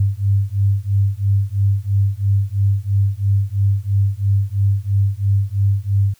sine beating tone pair, 98 / 101 Hz, G2 / G#2, 0 / -48 cents, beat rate 3 Hz, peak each -17 dBFS, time 0-6.14 s, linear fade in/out 5 ms, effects white hiss -56 dBFS RMS until 6.19 s

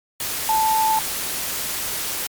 sine tone in noise, 880 Hz, A5, in tune, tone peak -16 dBFS, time 0.49-0.99 s, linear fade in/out 2 ms, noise white, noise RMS -26 dBFS, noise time 0.2-2.27 s, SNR +7 dB, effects MP3 96 kbps

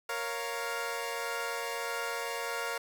15% pulse chord, Bb minor, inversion none, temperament equal, 466.2 / 554.4 / 698.5 Hz, Bb4 / Db5 / F5, 0 / 0 / 0 cents, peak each -30 / -32 / -33 dBFS, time 0.09-2.78 s, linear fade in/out 5 ms, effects 9-bit

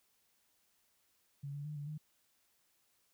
sine tone with pitch steps, 141.1 / 144 / 150.8 / 144.7 / 152.6 Hz, C#3 / D3 / D3 / D3 / D#3, +31 / -34 / +46 / -25 / -33 cents, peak -40 dBFS, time 1.43-1.98 s, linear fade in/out 10 ms, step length 110 ms, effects white hiss -75 dBFS RMS until 3.13 s

